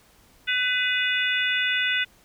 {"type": "harmonic tone with a mistuned harmonic", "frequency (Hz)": 500, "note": "B4", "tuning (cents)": 21, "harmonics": [3, 4, 5, 6, 7], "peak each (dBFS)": [-26, -27, -28, -29, -29], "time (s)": [0.47, 2.05], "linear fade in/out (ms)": 20, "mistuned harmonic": 6, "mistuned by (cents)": -62, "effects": ["pink hiss -57 dBFS RMS until 2.24 s"]}